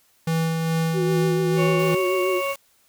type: tone with tremolo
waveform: square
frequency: 163.1 Hz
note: E3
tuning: 18 cents flat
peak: -20 dBFS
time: 0.27-1.95 s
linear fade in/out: 5 ms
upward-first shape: sine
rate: 2.4 Hz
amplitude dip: 30%
type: tone with vibrato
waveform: sine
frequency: 370 Hz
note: F#4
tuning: in tune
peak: -21 dBFS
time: 0.93-2.42 s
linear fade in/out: 50 ms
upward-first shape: triangle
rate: 6.8 Hz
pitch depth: 59 cents each way
type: harmonic tone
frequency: 554.4 Hz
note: C#5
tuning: in tune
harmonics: 1 / 2 / 4 / 5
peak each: -25 / -28 / -31 / -32 dBFS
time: 1.56-2.56 s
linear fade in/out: 50 ms
type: noise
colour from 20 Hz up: white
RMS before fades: -39 dBFS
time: 1.79-2.56 s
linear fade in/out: 2 ms
effects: white hiss -61 dBFS RMS until 2.88 s